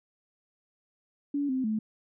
sine tone with pitch steps, 285.4 / 260.2 / 217 Hz, D4 / C4 / A3, -49 / -9 / -24 cents, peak -26 dBFS, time 1.34-1.79 s, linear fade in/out 5 ms, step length 150 ms, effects none

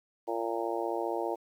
harmonic tone, 115.1 Hz, A#2, 22 cents flat, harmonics 3 / 4 / 5 / 6 / 7 / 8, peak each -35 / -36 / -37 / -38 / -38 / -39 dBFS, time 0.27-1.36 s, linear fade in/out 20 ms, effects 10-bit

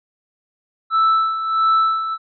triangle tone with tremolo, 1318.5 Hz, E6, in tune, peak -10 dBFS, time 0.9-2.18 s, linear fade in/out 50 ms, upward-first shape sine, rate 1.5 Hz, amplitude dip 65%, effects resampled to 11025 Hz

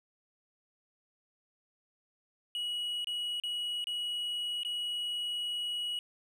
triangle tone with dropouts, 2915 Hz, F#7, 26 cents flat, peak -31 dBFS, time 2.55-5.99 s, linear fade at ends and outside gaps 1 ms, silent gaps 3.045-3.071 / 3.4-3.436 / 3.842-3.87 / 4.633-4.649 s, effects none

